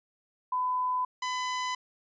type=tone pair in turn; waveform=sine / sawtooth; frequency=1005 / 1005 Hz; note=B5 / B5; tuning=+30 / +30 cents; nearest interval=unison; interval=0 cents; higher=neither; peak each=-26 dBFS; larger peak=neither; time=0.52-1.05 / 1.22-1.75 s; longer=neither; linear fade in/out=5 ms; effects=resampled to 16000 Hz